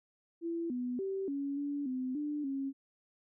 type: tone with pitch steps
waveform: sine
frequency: 335.7 / 247.7 / 387 / 280.1 / 286.2 / 256.5 / 295.8 / 272.5 Hz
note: E4 / B3 / G4 / C#4 / D4 / C4 / D4 / C#4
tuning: +32 / +5 / -22 / +18 / -45 / -34 / +13 / -29 cents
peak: -33 dBFS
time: 0.41-2.73 s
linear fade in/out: 50 ms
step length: 290 ms
effects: none